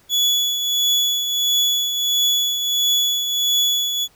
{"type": "tone with tremolo", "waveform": "35% pulse", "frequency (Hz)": 3408, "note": "G#7", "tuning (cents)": 44, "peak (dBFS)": -12, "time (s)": [0.09, 4.08], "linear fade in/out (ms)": 50, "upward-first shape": "triangle", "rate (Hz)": 1.5, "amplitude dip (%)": 55, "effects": ["pink hiss -55 dBFS RMS until 4.15 s"]}